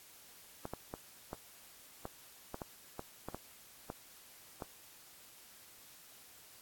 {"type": "clicks", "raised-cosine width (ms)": 1, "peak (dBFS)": -26, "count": 12, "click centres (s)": [0.654, 0.736, 0.939, 1.331, 2.054, 2.544, 2.618, 2.994, 3.286, 3.346, 3.901, 4.622], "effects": ["white hiss -58 dBFS RMS until 6.61 s", "AAC 64 kbps"]}